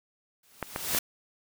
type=noise with exponential growth; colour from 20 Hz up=white; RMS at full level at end=-25 dBFS; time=0.43-0.99 s; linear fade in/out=5 ms; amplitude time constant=120 ms
type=clicks; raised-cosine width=0.5 ms; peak=-15 dBFS; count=3; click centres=0.627 / 0.761 / 0.948 s
effects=none